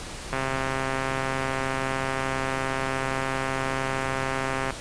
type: click train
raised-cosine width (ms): 0.5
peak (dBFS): -12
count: 583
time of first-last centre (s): 0.33-4.706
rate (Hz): 133
effects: pink hiss -37 dBFS RMS until 4.8 s + resampled to 22050 Hz